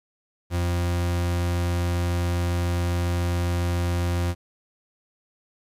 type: tone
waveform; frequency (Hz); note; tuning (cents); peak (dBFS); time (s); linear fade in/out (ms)
40% pulse; 87.3; F2; 0; -21; 0.5-4.35; 50
effects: resampled to 32000 Hz + 10-bit